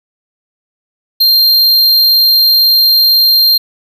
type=tone; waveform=square; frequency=4186 Hz; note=C8; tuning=in tune; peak=-6 dBFS; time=1.2-3.58 s; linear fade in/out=10 ms; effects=none